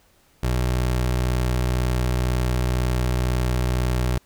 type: tone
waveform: 25% pulse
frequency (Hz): 62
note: B1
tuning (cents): +7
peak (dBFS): -16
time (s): 0.43-4.18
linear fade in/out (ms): 5
effects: pink hiss -59 dBFS RMS until 4.25 s